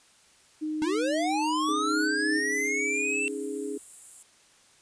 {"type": "tone", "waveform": "sine", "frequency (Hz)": 308.3, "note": "D#4", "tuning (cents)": -16, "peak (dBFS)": -28, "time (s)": [0.61, 2.4], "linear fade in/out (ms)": 20}
{"type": "linear sweep", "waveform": "square", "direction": "up", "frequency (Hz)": [293.7, 2702], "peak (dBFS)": -27, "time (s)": [0.82, 3.28], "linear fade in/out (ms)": 0}
{"type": "chord", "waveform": "sine", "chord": "C# suspended second", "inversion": "none", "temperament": "equal", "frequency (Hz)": [277.2, 311.1, 415.3], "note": ["C#4", "D#4", "G#4"], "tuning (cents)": [0, 0, 0], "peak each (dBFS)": [-36, -37, -33], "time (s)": [1.68, 3.78], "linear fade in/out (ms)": 10}
{"type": "high-pass noise", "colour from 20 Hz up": "white", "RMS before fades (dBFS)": -44, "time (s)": [2.52, 4.23], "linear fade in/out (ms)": 5, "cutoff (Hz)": 7100, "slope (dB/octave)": 96}
{"effects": ["white hiss -59 dBFS RMS until 4.81 s", "resampled to 22050 Hz"]}